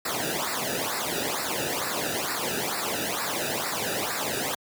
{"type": "noise with flanger", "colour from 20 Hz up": "pink", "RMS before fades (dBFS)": -29, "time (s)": [0.05, 4.55], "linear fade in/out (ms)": 5, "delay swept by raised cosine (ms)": [0.31, 0.95], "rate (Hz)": 2.2, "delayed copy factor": -0.9, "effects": ["high-pass 100 Hz 12 dB/octave"]}